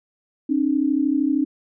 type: tone pair together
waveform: sine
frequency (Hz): 269.7 / 302.7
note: C#4 / D#4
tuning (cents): -47 / -48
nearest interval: major second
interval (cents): 199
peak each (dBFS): -20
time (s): 0.49-1.45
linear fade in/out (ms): 10
effects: none